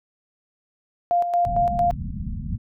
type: tone with tremolo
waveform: sine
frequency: 698.5 Hz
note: F5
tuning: in tune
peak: -16 dBFS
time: 1.11-1.91 s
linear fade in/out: 0 ms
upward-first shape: square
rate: 4.4 Hz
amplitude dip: 55%
type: low-pass noise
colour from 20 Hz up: pink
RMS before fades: -29 dBFS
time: 1.44-2.58 s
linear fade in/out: 20 ms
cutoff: 240 Hz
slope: 96 dB/octave
effects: none